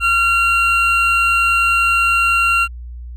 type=tone pair together; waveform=triangle; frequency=1374.4 / 2755 Hz; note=F6 / F7; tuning=-28 / -24 cents; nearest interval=octave; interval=1204 cents; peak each=-13 dBFS; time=0-2.68 s; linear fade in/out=50 ms; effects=added 60 Hz sine -28 dBFS peak until 3.16 s